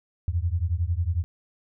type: beating tone pair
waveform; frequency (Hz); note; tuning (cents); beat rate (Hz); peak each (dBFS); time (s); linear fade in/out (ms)
sine; 81.2 / 92.2; E2 / F#2; -26 / -6; 11; -25 / -26; 0.28-1.24; 0
effects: none